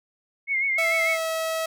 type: tone with vibrato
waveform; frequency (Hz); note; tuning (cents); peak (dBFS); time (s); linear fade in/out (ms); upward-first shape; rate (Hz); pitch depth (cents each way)
sine; 2157; C#7; -48; -21; 0.47-1.18; 50; sine; 6.7; 55
type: tone with pitch glide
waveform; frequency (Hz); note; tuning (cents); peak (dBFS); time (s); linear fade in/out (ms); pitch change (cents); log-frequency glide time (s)
sawtooth; 659.3 to 646.5; E5 to E5; 0 to -34; -21; 0.78-1.66; 5; -34; 0.88-1.3
effects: none